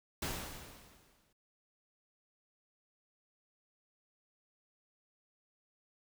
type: noise with exponential decay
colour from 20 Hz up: pink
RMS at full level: -36 dBFS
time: 0.22-1.33 s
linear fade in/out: 5 ms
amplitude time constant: 240 ms
effects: none